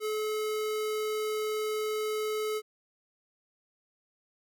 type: tone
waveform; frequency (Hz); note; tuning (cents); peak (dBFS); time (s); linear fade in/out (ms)
square; 429.6; A4; -41; -30; 0-2.62; 50
effects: none